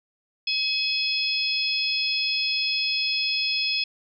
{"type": "harmonic tone with a mistuned harmonic", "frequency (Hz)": 851, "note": "G#5", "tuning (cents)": 42, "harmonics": [3, 4, 5, 6], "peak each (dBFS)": [-27, -29, -32, -26], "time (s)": [0.47, 3.84], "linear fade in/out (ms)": 5, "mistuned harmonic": 4, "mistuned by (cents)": -18, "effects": []}